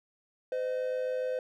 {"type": "tone pair together", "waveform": "triangle", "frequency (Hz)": [510.9, 618], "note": ["C5", "D#5"], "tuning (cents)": [-41, -12], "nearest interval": "minor third", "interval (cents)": 329, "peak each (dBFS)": [-28, -36], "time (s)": [0.52, 1.39], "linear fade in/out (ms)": 2, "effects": []}